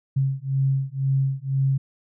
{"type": "beating tone pair", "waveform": "sine", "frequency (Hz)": [134.4, 136.4], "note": ["C3", "C#3"], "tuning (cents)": [47, -28], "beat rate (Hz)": 2, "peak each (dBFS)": -23, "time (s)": [0.16, 1.78], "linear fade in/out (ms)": 10, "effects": []}